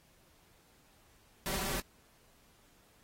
pink noise with comb filter, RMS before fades -36 dBFS, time 1.46-1.8 s, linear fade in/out 0 ms, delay 5.2 ms, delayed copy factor +0.75, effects pink hiss -66 dBFS RMS until 3.03 s + AAC 48 kbps

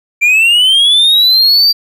triangle linear sweep, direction up, 2349 to 4699 Hz, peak -4 dBFS, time 0.21-1.73 s, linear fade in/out 20 ms, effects none

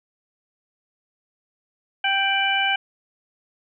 harmonic tone with a mistuned harmonic, 784 Hz, G5, in tune, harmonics 1 / 2 / 3 / 4, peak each -24 / -24 / -24 / -24 dBFS, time 2.04-2.76 s, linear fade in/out 5 ms, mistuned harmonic 4, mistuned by -88 cents, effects none

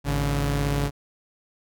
sawtooth tone pair together, 53.3 / 142.3 Hz, G#1 / C#3, +46 / +46 cents, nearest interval octave + perfect fourth, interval 1700 cents, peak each -22 / -20 dBFS, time 0.04-0.91 s, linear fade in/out 50 ms, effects none

